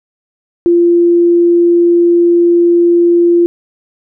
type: tone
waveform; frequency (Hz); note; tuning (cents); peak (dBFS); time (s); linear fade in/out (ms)
sine; 344.8; F4; -22; -5; 0.66-3.46; 0
effects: none